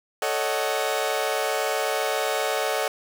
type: chord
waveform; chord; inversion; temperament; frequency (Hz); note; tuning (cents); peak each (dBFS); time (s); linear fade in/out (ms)
sawtooth; D# half-diminished seventh; second; equal with one note detuned; 440 / 554.4 / 622.3 / 746.9; A4 / C#5 / D#5 / F#5; 0 / 0 / 0 / +16; -25; 0.22-2.88; 2
effects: none